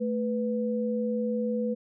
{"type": "tone pair together", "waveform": "sine", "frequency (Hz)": [220, 493.9], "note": ["A3", "B4"], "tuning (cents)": [0, 0], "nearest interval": "octave + major second", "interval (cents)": 1400, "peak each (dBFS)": [-28, -29], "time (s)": [0, 1.75], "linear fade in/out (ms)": 20, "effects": []}